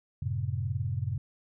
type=chord; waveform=sine; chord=F# diminished; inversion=none; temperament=just; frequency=92.5 / 111 / 133.2 Hz; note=F#2 / A2 / C3; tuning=0 / +16 / +31 cents; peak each=-33 dBFS; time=0.22-1.18 s; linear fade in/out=5 ms; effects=none